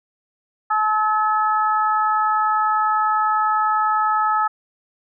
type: harmonic tone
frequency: 430 Hz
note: A4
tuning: 40 cents flat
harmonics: 2 / 3 / 4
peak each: -20 / -18 / -29 dBFS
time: 0.7-4.48 s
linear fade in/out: 10 ms
effects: none